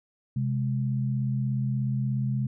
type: tone pair together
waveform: sine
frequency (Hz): 130.81 / 207.6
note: C3 / G#3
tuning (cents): 0 / 0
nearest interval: minor sixth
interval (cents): 800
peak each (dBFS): -25 / -31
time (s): 0.36-2.47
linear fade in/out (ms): 5
effects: none